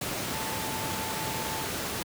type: tone in noise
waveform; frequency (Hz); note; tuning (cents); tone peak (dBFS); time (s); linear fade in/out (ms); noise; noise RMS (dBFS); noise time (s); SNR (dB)
sine; 880; A5; 0; -37; 0.33-1.67; 5; pink; -32; 0.01-2.03; -8
effects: high-pass 100 Hz 12 dB/octave